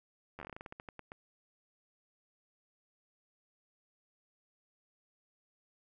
slowing click train, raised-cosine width 0.5 ms, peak -30 dBFS, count 16, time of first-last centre 0.39-1.119 s, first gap 11 ms, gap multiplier 1.19, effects none

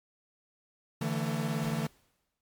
45% pulse chord, D suspended second, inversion none, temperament equal with one note detuned, 146.83 / 164.81 / 224.1 Hz, D3 / E3 / A3, 0 / 0 / +32 cents, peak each -34 dBFS, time 1.01-1.87 s, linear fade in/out 5 ms
pink noise with exponential decay, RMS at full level -48 dBFS, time 1.62-2.41 s, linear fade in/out 2 ms, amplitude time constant 170 ms
effects MP3 96 kbps

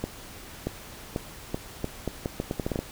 accelerating click train, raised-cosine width 2 ms, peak -14 dBFS, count 14, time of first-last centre 0.04-2.79 s, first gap 630 ms, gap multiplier 0.78, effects pink hiss -44 dBFS RMS until 2.91 s

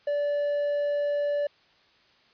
triangle tone, 580 Hz, D5, 22 cents flat, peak -22 dBFS, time 0.07-1.47 s, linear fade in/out 5 ms, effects white hiss -61 dBFS RMS until 2.33 s + resampled to 11025 Hz

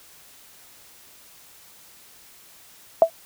sine tone with exponential decay, 659.3 Hz, E5, in tune, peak -5 dBFS, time 3.02-3.1 s, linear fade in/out 1 ms, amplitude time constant 17 ms, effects white hiss -50 dBFS RMS until 3.25 s

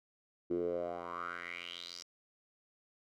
10% pulse tone with band-pass filter sweep, 86.8 Hz, F2, 10 cents flat, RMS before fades -40 dBFS, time 0.5-2.03 s, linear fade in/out 10 ms, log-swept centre 330 to 5500 Hz, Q 5.4, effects none

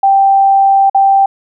sine tone with dropouts, 784 Hz, G5, in tune, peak -5 dBFS, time 0.03-1.26 s, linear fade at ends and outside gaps 5 ms, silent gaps 0.898-0.946 s, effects none

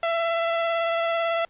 sawtooth tone with vibrato, 669 Hz, E5, 25 cents sharp, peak -18 dBFS, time 0.03-1.45 s, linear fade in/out 2 ms, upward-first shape square, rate 18 Hz, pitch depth 11 cents each way, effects pink hiss -61 dBFS RMS until 1.49 s + resampled to 8000 Hz

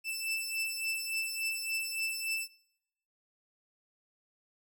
sawtooth beating tone pair, 2647 / 2650.5 Hz, E7 / E7, +7 / +9 cents, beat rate 3.5 Hz, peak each -32 / -34 dBFS, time 0.04-2.48 s, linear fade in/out 50 ms, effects noise-tail reverb RT60 0.8 s tail -21 dB re dry

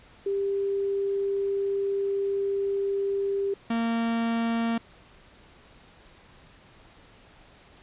sine / 45% pulse tone pair in turn, 396 / 230.3 Hz, G4 / A#3, +18 / -21 cents, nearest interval major sixth, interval 939 cents, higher first, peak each -24 dBFS, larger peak neither, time 0.26-3.54 / 3.7-4.78 s, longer first, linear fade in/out 5 ms, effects pink hiss -54 dBFS RMS until 7.82 s + resampled to 8000 Hz

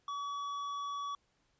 sine tone with tanh clipping, 1137 Hz, C#6, 44 cents sharp, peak -38 dBFS, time 0.08-1.15 s, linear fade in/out 2 ms, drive 10 dB, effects pink hiss -75 dBFS RMS until 1.59 s + resampled to 16000 Hz

